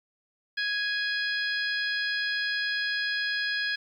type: harmonic tone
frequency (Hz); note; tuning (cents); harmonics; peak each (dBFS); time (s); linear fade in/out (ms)
830.6; G#5; 0; 2 / 3 / 4 / 5 / 6; -28 / -38 / -36 / -38 / -35; 0.57-3.76; 10
effects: 10-bit